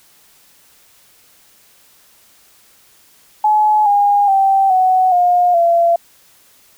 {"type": "tone with pitch steps", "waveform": "sine", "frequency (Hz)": [851, 814, 778.6, 744.7, 712.3, 681.3], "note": ["G#5", "G#5", "G5", "F#5", "F5", "F5"], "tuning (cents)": [42, -35, -12, 11, 34, -43], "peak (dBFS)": -9, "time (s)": [3.44, 5.96], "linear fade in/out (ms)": 5, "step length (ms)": 420, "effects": ["white hiss -50 dBFS RMS until 6.77 s"]}